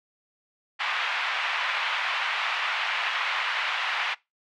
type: band-pass noise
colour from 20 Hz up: white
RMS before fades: -28 dBFS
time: 0.79-4.15 s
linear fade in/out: 20 ms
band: 820 to 2900 Hz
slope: 24 dB/octave
effects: noise-tail reverb RT60 0.2 s tail -21 dB re dry